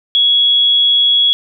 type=tone; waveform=sine; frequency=3346 Hz; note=G#7; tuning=12 cents sharp; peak=-8 dBFS; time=0.15-1.33 s; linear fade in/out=0 ms; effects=none